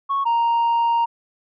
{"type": "tone pair in turn", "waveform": "sine", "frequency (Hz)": [1105, 932.1], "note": ["C#6", "A#5"], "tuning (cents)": [-6, 0], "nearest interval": "minor third", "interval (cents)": 294, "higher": "first", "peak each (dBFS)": [-17, -13], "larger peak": "second", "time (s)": [[0.09, 0.25], [0.25, 1.06]], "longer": "second", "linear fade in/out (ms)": 20, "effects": ["tanh soft clip ceiling -15 dBFS"]}